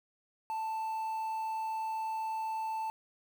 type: tone with quantisation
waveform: triangle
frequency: 884 Hz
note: A5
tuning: 8 cents sharp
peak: -31 dBFS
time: 0.5-2.9 s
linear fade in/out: 0 ms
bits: 9
effects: none